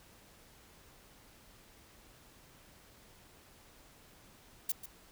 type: noise with echo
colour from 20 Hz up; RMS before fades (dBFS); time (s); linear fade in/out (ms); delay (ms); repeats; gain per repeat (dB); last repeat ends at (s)
violet; -32; 4.69-4.72; 5; 140; 1; -13; 4.86
effects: pink hiss -60 dBFS RMS until 5.11 s